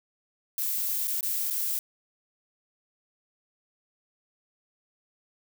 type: noise with dropouts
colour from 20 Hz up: violet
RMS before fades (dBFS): -29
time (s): 0.58-1.79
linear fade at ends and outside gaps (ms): 1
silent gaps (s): 1.073-1.079 / 1.208-1.229 / 1.501-1.508
effects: none